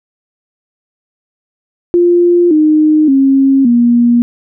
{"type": "tone with pitch steps", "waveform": "sine", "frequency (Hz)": [349.2, 307.5, 270.8, 238.5], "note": ["F4", "D#4", "C#4", "A#3"], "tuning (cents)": [0, -20, -40, 40], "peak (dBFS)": -5, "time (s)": [1.94, 4.22], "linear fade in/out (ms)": 0, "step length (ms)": 570, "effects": []}